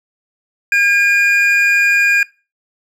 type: tone pair together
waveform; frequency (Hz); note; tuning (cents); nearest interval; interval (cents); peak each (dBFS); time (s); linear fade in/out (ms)
triangle; 1621.2 / 2429; G#6 / D#7; -42 / -42; perfect fifth; 700; -11; 0.72-2.23; 2
effects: noise-tail reverb RT60 0.3 s tail -21 dB re dry